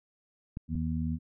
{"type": "clicks", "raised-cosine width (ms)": 5, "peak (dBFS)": -24, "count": 2, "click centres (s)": [0.571, 0.754]}
{"type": "harmonic tone", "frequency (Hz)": 79.8, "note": "D#2", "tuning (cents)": 44, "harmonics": [1, 2, 3], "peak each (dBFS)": [-33, -33, -33], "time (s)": [0.68, 1.19], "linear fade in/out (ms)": 50}
{"effects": []}